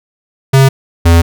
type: tone pair in turn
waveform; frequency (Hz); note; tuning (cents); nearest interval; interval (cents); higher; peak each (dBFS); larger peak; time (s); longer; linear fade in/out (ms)
square; 134.6 / 84.18; C3 / E2; +49 / +37; minor sixth; 812; first; -4; neither; 0.53-0.69 / 1.05-1.22; second; 10
effects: none